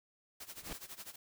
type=noise with tremolo; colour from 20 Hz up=white; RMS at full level=-46 dBFS; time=0.4-1.16 s; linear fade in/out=5 ms; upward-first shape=sine; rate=12 Hz; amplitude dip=85%
type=noise with exponential growth; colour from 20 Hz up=pink; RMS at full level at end=-39 dBFS; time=0.53-0.73 s; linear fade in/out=2 ms; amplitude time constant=43 ms
effects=none